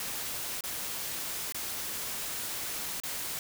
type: noise with dropouts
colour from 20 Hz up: white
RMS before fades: -36 dBFS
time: 0-3.39 s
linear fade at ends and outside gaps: 1 ms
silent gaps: 0.608-0.638 / 1.523-1.545 / 3.001-3.035 s
effects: none